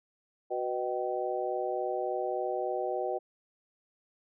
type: harmonic tone with a mistuned harmonic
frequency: 123.47 Hz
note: B2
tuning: in tune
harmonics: 3 / 4 / 5 / 6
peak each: -35 / -35 / -35 / -35 dBFS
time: 0.5-3.19 s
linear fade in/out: 20 ms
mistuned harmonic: 6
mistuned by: +66 cents
effects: none